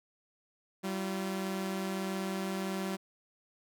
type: tone pair together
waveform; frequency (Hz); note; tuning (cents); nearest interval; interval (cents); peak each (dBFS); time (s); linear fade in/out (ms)
sawtooth; 192.13 / 342.7; G3 / F4; -35 / -33; minor seventh; 1002; -30 / -36; 0.83-2.97; 20
effects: none